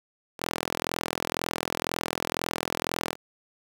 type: tone with high-pass filter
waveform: sawtooth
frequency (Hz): 42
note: E1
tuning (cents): +33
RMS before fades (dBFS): -32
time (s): 0.38-3.16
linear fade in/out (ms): 50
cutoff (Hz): 380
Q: 0.57
effects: 8-bit